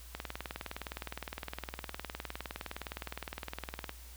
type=click train; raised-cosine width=0.3 ms; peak=-22 dBFS; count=74; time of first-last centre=0.15-3.894 s; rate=19.5 Hz; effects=added 60 Hz sine -49 dBFS peak until 4.16 s + white hiss -55 dBFS RMS until 4.16 s